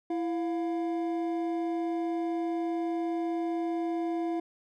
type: tone pair together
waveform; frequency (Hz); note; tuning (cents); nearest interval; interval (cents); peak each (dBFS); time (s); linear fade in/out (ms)
triangle; 333.1 / 705.8; E4 / F5; +18 / +18; octave + minor second; 1300; -27 / -34; 0.1-4.4; 5
effects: none